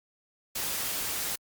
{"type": "noise", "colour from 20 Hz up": "white", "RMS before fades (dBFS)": -32, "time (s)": [0.55, 1.36], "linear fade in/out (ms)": 10, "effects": ["Opus 48 kbps"]}